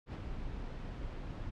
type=noise with ADSR envelope; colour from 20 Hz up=brown; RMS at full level=-37 dBFS; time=0.06-1.51 s; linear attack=77 ms; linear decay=28 ms; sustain=-4 dB; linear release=22 ms; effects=low-pass 4000 Hz 12 dB/octave + MP3 96 kbps